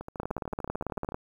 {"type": "two click trains", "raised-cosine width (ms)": 1, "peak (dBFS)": [-24, -17], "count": [16, 18], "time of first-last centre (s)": [[0.01, 1.121], [0.2, 1.144]], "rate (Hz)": [13.5, 18], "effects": ["9-bit"]}